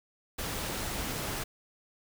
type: noise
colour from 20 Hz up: pink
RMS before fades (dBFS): -35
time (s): 0.38-1.44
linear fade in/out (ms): 10
effects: none